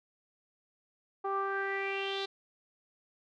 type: tone with low-pass filter sweep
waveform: sawtooth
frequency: 392 Hz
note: G4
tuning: in tune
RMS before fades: -34 dBFS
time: 1.24-2.26 s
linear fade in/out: 10 ms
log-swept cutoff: 990 to 4000 Hz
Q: 5.8
effects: none